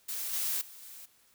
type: noise with level steps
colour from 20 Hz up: blue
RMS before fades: -36 / -32 / -50 / -48 dBFS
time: 0.08-1.06 s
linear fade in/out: 10 ms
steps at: 0.33 / 0.61 / 0.82 s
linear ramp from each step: 5 ms
effects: white hiss -65 dBFS RMS until 1.34 s